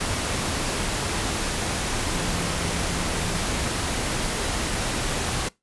sine tone in noise, 173.6 Hz, F3, 10 cents flat, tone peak -33 dBFS, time 2.14-3.42 s, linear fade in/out 10 ms, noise pink, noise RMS -26 dBFS, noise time 0-5.49 s, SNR -10 dB, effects noise-tail reverb RT60 0.2 s tail -22 dB re dry + resampled to 24000 Hz

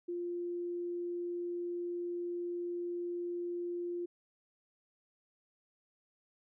sine tone, 349.2 Hz, F4, in tune, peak -35 dBFS, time 0.08-4.06 s, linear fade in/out 10 ms, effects none

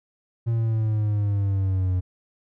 triangle exponential sweep, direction down, 116.54 to 90.5 Hz, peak -18 dBFS, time 0.46-2.01 s, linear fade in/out 20 ms, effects none

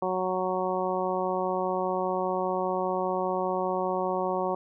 harmonic tone, 185 Hz, F#3, in tune, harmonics 1 / 2 / 3 / 4 / 5 / 6, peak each -36 / -31 / -31 / -32 / -33 / -35 dBFS, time 0.02-4.55 s, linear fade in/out 5 ms, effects none

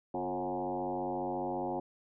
sine tone with frequency modulation, 541 Hz, C#5, 42 cents flat, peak -32 dBFS, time 0.14-1.8 s, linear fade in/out 5 ms, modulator 94.6 Hz, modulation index 3.4, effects none

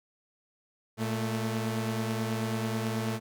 sawtooth tone pair together, 114.61 / 220 Hz, A#2 / A3, -29 / 0 cents, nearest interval major seventh, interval 1129 cents, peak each -28 dBFS, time 0.97-3.2 s, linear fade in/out 50 ms, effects none

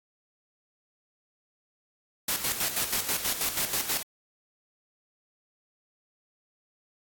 white noise with tremolo, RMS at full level -27 dBFS, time 2.28-4.03 s, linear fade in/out 5 ms, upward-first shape square, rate 6.2 Hz, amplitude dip 60%, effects AAC 64 kbps

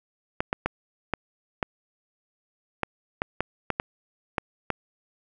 clicks, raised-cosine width 0.5 ms, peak -9 dBFS, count 12, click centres 0.405 / 0.529 / 0.66 / 1.137 / 1.628 / 2.833 / 3.219 / 3.406 / 3.703 / 3.799 / 4.382 / 4.703 s, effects none

